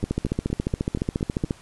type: two click trains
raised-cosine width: 3 ms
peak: -10 / -16 dBFS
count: 22 / 7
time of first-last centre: 0.04-1.509 / 0.03-1.445 s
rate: 14.3 / 4.24 Hz
effects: pink hiss -50 dBFS RMS until 1.61 s + resampled to 24000 Hz